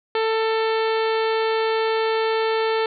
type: harmonic tone with a mistuned harmonic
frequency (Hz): 444.5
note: A4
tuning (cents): +18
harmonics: 1 / 2 / 3 / 4 / 5 / 6 / 7 / 8 / 9 / 10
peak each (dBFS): -20 / -26 / -30 / -32 / -34 / -36 / -37 / -38 / -39 / -40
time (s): 0.15-2.86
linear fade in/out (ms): 2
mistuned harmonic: 9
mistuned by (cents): +16
effects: none